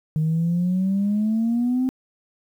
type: exponential sweep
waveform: sine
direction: up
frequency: 153.8 to 261.6 Hz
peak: -17 dBFS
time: 0.16-1.89 s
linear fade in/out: 0 ms
effects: tanh soft clip ceiling -15 dBFS + 9-bit